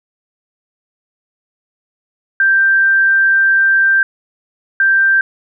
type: tone pair in turn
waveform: sine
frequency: 1574 / 1574 Hz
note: G6 / G6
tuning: +7 / +7 cents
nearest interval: unison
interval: 0 cents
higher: neither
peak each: -8 dBFS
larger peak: neither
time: 2.4-4.03 / 4.8-5.21 s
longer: first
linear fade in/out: 2 ms
effects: none